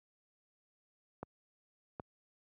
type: clicks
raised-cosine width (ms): 1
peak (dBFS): -27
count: 2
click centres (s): 1.23 / 1.998
effects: high-pass 80 Hz 12 dB/octave